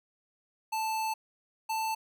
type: tone pair in turn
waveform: square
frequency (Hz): 880 / 884.2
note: A5 / A5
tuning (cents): 0 / +8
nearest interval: unison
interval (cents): 8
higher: second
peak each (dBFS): -30 / -30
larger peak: neither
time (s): 0.72-1.14 / 1.69-1.95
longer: first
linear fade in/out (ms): 10
effects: none